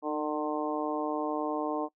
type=harmonic tone with a mistuned harmonic; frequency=150.8 Hz; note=D3; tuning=46 cents sharp; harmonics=2 / 3 / 4 / 5 / 6 / 7; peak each=-33 / -35 / -36 / -37 / -38 / -38 dBFS; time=0.02-1.89 s; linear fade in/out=50 ms; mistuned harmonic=2; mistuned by=+21 cents; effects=noise-tail reverb RT60 0.1 s tail -22 dB re dry